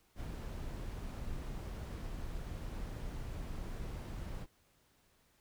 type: noise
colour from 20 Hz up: brown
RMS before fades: -42 dBFS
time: 0.15-4.47 s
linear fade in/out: 50 ms
effects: pink hiss -71 dBFS RMS until 5.4 s